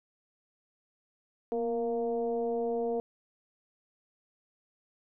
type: tone with frequency modulation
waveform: sine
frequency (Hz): 466.2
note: A#4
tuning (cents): 0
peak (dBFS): -28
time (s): 1.52-3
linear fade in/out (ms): 0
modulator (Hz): 228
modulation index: 0.79
effects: none